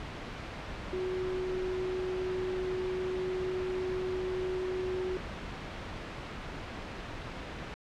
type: tone in noise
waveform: sine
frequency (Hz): 370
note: F#4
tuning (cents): 0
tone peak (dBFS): -31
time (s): 0.93-5.17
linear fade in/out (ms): 0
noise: pink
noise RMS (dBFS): -40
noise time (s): 0-7.74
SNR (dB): +6
effects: low-pass 3000 Hz 12 dB/octave